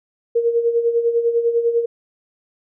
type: tone with tremolo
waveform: sine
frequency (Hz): 467.4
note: A#4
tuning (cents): +5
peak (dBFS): -12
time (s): 0.35-1.86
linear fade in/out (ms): 10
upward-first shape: sine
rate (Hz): 10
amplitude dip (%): 65
effects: none